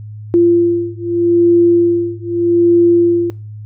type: beating tone pair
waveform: sine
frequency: 343.6 / 344.41 Hz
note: F4 / F4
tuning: -28 / -24 cents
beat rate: 0.81 Hz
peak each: -12 / -12 dBFS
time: 0.34-3.3 s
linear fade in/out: 0 ms
effects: noise-tail reverb RT60 0.4 s tail -22 dB re dry + added 106 Hz sine -27 dBFS peak until 3.65 s